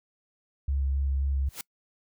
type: tone with vibrato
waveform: sine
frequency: 68.5 Hz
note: C#2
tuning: 20 cents flat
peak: -24 dBFS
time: 0.68-1.49 s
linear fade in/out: 5 ms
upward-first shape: square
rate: 3.8 Hz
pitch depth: 13 cents each way
type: noise with exponential growth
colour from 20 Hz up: white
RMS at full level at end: -32 dBFS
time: 1.46-1.61 s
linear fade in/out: 2 ms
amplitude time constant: 31 ms
effects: noise-tail reverb RT60 0.1 s tail -26 dB re dry